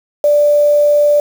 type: tone with quantisation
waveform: sine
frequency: 587.3 Hz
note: D5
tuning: in tune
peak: -7 dBFS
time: 0.24-1.2 s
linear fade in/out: 2 ms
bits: 5
effects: none